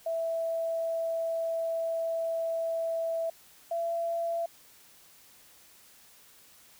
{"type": "tone pair in turn", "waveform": "sine", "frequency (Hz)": [659.3, 673.9], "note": ["E5", "E5"], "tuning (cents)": [0, 38], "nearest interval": "unison", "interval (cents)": 38, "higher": "second", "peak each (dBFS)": -28, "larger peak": "neither", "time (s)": [[0.06, 3.3], [3.71, 4.46]], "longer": "first", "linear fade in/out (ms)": 5, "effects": ["white hiss -57 dBFS RMS until 6.79 s"]}